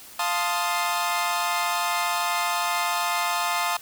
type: chord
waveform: sawtooth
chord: F dominant seventh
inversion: none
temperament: equal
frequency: 698.5 / 880 / 1046.5 / 1244.5 Hz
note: F5 / A5 / C6 / Eb6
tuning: 0 / 0 / 0 / 0 cents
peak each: -25 dBFS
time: 0.19-3.77 s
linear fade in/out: 5 ms
effects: white hiss -45 dBFS RMS until 3.81 s